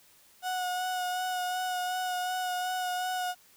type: tone with vibrato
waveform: 35% pulse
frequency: 731 Hz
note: F#5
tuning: 21 cents flat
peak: -28 dBFS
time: 0.42-3.35 s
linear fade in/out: 50 ms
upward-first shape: sine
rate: 2.7 Hz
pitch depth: 19 cents each way
effects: white hiss -60 dBFS RMS until 3.56 s